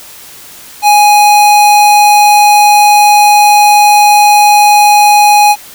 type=tone; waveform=square; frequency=830.6 Hz; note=G#5; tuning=in tune; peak=-3 dBFS; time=0.82-5.56 s; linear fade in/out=50 ms; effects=white hiss -32 dBFS RMS until 5.74 s